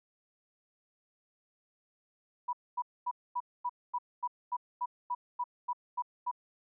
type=tone bursts; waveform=sine; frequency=979 Hz; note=B5; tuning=15 cents flat; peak=-30 dBFS; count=14; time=2.48-6.314 s; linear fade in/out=10 ms; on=51 ms; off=240 ms; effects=none